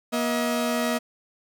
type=tone pair together; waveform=sawtooth; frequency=239 / 638 Hz; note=A#3 / D#5; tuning=+43 / +43 cents; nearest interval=octave + perfect fourth; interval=1700 cents; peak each=-21 / -23 dBFS; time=0.12-0.99 s; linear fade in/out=20 ms; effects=none